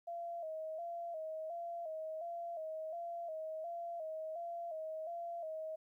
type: tone with vibrato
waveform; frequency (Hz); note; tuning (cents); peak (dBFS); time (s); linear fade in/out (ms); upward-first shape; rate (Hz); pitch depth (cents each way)
sine; 658; E5; -3; -40; 0.07-5.76; 10; square; 1.4; 68
effects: 13-bit